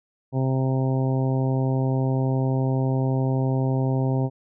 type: harmonic tone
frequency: 131.8 Hz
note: C3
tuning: 13 cents sharp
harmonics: 1 / 2 / 3 / 4 / 5 / 6 / 7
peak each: -21 / -27 / -31 / -33 / -35 / -37 / -38 dBFS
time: 0.32-4.3 s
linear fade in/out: 50 ms
effects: none